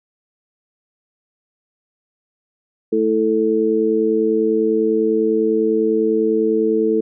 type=harmonic tone; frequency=110 Hz; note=A2; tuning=in tune; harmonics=2 / 3 / 4; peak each=-22 / -19 / -16 dBFS; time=2.92-7.01 s; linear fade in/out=10 ms; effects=none